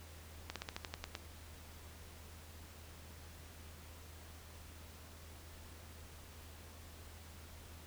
slowing click train, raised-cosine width 0.2 ms, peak -23 dBFS, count 9, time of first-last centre 0.5-1.152 s, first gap 57 ms, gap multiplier 1.1, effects added 80 Hz sine -54 dBFS peak until 7.86 s + pink hiss -57 dBFS RMS until 7.86 s

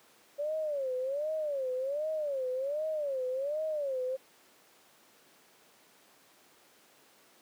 sine tone with vibrato, 565 Hz, C#5, 33 cents sharp, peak -30 dBFS, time 0.38-4.17 s, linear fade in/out 20 ms, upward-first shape sine, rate 1.3 Hz, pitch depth 190 cents each way, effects pink hiss -61 dBFS RMS until 7.41 s + high-pass 300 Hz 12 dB/octave

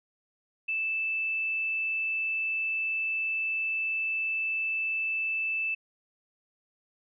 sine tone, 2637 Hz, E7, in tune, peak -27 dBFS, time 0.68-5.75 s, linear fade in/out 10 ms, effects none

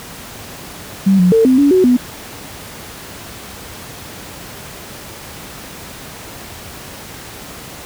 sine tone with pitch steps, 193.6 / 180.3 / 450.4 / 258 / 284.4 / 372 / 247.8 Hz, G3 / F#3 / A4 / C4 / C#4 / F#4 / B3, -21 / -45 / +40 / -24 / +45 / +9 / +6 cents, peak -7 dBFS, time 1.06-1.97 s, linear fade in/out 10 ms, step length 130 ms, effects pink hiss -32 dBFS RMS until 7.85 s + high-pass 60 Hz 12 dB/octave

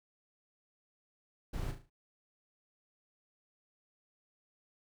brown noise with echo, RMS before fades -37 dBFS, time 1.53-1.72 s, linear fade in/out 10 ms, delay 36 ms, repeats 5, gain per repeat -7 dB, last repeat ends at 1.9 s, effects none

